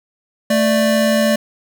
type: tone pair together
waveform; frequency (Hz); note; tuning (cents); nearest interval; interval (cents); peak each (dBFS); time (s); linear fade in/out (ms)
square; 220.8 / 589.5; A3 / D5; +6 / +6; octave + perfect fourth; 1700; -16; 0.5-1.36; 5
effects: none